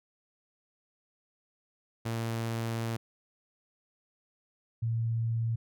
sawtooth / sine tone pair in turn, 114.5 / 114.5 Hz, A#2 / A#2, -31 / -31 cents, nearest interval unison, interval 0 cents, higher neither, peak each -27 dBFS, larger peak neither, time 2.05-2.97 / 4.82-5.56 s, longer first, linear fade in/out 10 ms, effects none

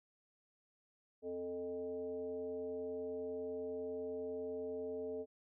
sine tone with frequency modulation, 440 Hz, A4, in tune, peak -39 dBFS, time 1.22-5.26 s, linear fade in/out 50 ms, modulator 178 Hz, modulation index 0.75, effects none

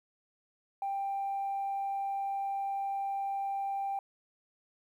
sine tone, 789 Hz, G5, 11 cents sharp, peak -30 dBFS, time 0.82-3.99 s, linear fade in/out 2 ms, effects tanh soft clip ceiling -28 dBFS + 11-bit

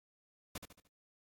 pink noise with echo, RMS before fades -42 dBFS, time 0.55-0.58 s, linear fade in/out 5 ms, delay 74 ms, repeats 4, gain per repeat -7 dB, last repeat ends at 0.876 s, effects AAC 64 kbps

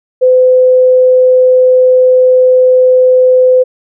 sine tone, 509 Hz, C5, 48 cents flat, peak -3 dBFS, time 0.21-3.64 s, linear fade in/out 20 ms, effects none

